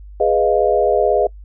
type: chord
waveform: sine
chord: F half-diminished seventh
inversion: first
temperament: equal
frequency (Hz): 415.3 / 493.9 / 622.3 / 698.5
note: Ab4 / Cb5 / Eb5 / F5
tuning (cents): 0 / 0 / 0 / 0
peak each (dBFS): -17 / -18 / -17 / -19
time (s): 0.2-1.27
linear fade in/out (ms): 5
effects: noise-tail reverb RT60 0.1 s tail -26 dB re dry + added 50 Hz sine -34 dBFS peak until 1.44 s